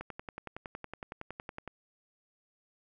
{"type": "click train", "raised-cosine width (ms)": 0.5, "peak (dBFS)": -25, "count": 19, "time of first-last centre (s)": [0.01, 1.677], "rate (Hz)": 10.8, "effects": []}